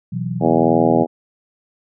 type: chord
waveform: sine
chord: B suspended fourth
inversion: none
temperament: equal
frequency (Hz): 123.47 / 164.81 / 185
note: B2 / E3 / F#3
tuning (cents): 0 / 0 / 0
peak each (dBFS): -25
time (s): 0.12-1.04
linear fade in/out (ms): 10
type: harmonic tone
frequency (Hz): 81.9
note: E2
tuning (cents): -11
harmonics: 3 / 4 / 5 / 6 / 7 / 8 / 9 / 10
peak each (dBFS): -18 / -19 / -20 / -21 / -21 / -22 / -23 / -23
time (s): 0.4-1.07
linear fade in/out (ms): 50
effects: none